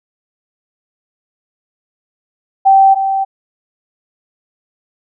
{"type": "tone pair in turn", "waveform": "sine", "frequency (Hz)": [777, 777], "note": ["G5", "G5"], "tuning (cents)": [-16, -16], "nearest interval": "unison", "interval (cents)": 0, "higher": "neither", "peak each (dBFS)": [-4, -12], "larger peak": "first", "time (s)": [[2.65, 2.95], [2.95, 3.25]], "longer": "neither", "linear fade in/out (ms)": 20, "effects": []}